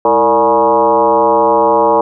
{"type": "tone with frequency modulation", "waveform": "sine", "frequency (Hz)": 709, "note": "F5", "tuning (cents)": 26, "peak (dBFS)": -7, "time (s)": [0.05, 2.01], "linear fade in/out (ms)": 2, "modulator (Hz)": 126, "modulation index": 2.7, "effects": []}